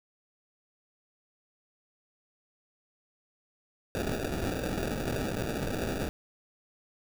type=noise with sample-and-hold; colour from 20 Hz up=violet; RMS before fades=-32 dBFS; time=3.95-6.09 s; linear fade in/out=0 ms; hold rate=1050 Hz; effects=none